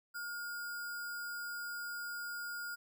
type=tone with sample-and-hold; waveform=sine; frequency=1425 Hz; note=F6; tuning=34 cents sharp; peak=-39 dBFS; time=0.14-2.76 s; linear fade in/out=20 ms; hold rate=6300 Hz; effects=none